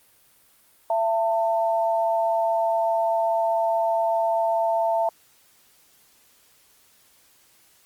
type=tone pair together; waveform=sine; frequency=671.2 / 896 Hz; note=E5 / A5; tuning=+31 / +31 cents; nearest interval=perfect fourth; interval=500 cents; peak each=-21 / -24 dBFS; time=0.9-5.09 s; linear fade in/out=2 ms; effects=white hiss -58 dBFS RMS until 7.85 s + Opus 32 kbps